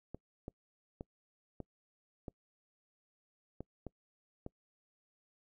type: clicks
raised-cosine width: 2 ms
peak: -29 dBFS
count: 8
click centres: 0.146 / 0.481 / 1.009 / 1.603 / 2.282 / 3.606 / 3.867 / 4.464 s
effects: noise-tail reverb RT60 0.1 s tail -26 dB re dry